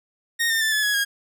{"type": "tone with pitch steps", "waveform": "sawtooth", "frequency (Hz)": [1856, 1809.4, 1764, 1719.7, 1676.6, 1634.5], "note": ["A#6", "A6", "A6", "A6", "G#6", "G#6"], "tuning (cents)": [-8, 48, 4, -40, 16, -28], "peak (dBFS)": -16, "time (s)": [0.39, 1.05], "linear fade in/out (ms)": 20, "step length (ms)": 110, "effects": []}